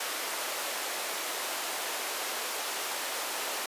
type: high-pass noise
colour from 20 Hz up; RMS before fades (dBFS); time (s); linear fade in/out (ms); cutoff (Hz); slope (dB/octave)
pink; -34; 0-3.66; 5; 500; 12
effects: high-pass 300 Hz 12 dB/octave + resampled to 32000 Hz